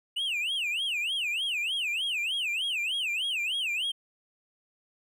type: tone with vibrato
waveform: triangle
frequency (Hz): 2793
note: F7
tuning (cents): -1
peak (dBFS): -26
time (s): 0.16-3.92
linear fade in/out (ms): 10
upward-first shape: sine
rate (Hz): 3.3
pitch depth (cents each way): 290
effects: none

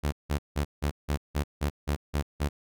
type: tone bursts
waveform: sawtooth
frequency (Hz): 73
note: D2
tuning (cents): -10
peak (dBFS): -21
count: 10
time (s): 0.03-2.49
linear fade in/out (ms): 20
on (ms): 93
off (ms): 170
effects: none

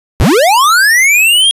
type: linear sweep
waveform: square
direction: up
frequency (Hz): 40.04 to 3297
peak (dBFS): -6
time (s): 0.2-1.51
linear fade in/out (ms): 0
effects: resampled to 32000 Hz

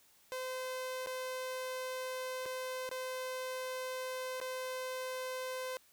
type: tone with dropouts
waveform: sawtooth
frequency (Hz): 514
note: C5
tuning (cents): -31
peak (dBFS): -34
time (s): 0.32-5.77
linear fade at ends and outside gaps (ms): 0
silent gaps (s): 1.061-1.071 / 2.457-2.461 / 2.891-2.914 / 4.401-4.414
effects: white hiss -66 dBFS RMS until 5.92 s

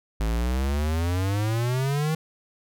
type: exponential sweep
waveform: square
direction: up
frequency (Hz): 52.5 to 160.5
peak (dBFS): -23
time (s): 0.2-2.15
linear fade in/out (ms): 5
effects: none

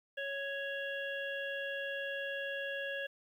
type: harmonic tone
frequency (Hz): 554.4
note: C#5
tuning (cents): 0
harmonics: 1 / 3 / 5 / 6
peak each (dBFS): -40 / -39 / -45 / -49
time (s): 0.17-3.07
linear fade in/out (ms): 10
effects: 11-bit

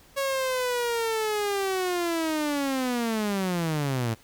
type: linear sweep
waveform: sawtooth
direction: down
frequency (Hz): 554.4 to 108.7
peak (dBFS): -21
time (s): 0.16-4.15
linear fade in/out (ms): 20
effects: pink hiss -55 dBFS RMS until 4.23 s

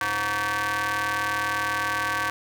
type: ring-modulated tone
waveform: sawtooth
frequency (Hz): 203.1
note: G#3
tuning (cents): -38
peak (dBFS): -17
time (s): 0.01-2.3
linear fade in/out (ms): 0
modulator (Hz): 1340
effects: none

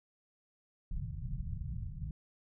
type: low-pass noise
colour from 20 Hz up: pink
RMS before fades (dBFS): -39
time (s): 0.91-2.11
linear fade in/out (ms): 2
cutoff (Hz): 170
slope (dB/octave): 48
effects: none

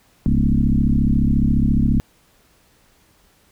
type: tone with frequency modulation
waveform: sine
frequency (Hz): 128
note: C3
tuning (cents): -38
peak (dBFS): -13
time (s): 0.26-2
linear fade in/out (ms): 0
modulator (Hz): 34.4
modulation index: 3.8
effects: pink hiss -57 dBFS RMS until 3.51 s

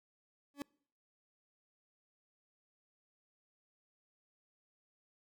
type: tone with exponential growth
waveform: 40% pulse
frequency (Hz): 284.2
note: C#4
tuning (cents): +43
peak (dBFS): -34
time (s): 0.54-0.62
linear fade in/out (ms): 1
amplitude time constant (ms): 17
effects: noise-tail reverb RT60 0.6 s tail -26 dB re dry

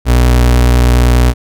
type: tone with vibrato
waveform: 35% pulse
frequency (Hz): 61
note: B1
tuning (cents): -21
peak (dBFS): -4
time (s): 0.05-1.34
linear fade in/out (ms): 50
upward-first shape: sine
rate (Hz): 10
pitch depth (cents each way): 11
effects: none

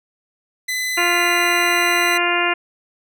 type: tone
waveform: sawtooth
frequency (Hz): 2013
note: B6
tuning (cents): +33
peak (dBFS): -17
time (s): 0.68-2.18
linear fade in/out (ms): 10
type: harmonic tone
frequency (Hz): 348.9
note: F4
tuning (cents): -2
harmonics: 1 / 2 / 3 / 4 / 5 / 6 / 7 / 8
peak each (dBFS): -24 / -24 / -24 / -24 / -24 / -24 / -24 / -24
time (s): 0.97-2.54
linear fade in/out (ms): 10
effects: none

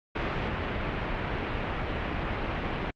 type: low-pass noise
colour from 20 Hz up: pink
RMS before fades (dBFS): -31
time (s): 0.15-2.91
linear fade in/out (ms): 10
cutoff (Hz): 2800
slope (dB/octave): 24
effects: Opus 48 kbps

